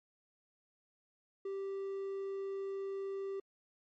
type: tone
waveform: triangle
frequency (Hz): 391.1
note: G4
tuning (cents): -4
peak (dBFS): -35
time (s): 1.45-3.4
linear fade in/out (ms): 5
effects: MP3 32 kbps